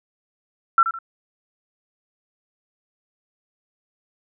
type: tone with echo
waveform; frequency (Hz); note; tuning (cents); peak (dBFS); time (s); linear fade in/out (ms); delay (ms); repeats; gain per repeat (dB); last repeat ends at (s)
sine; 1348; E6; +38; -10; 0.78-0.83; 2; 79; 2; -10; 0.988
effects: none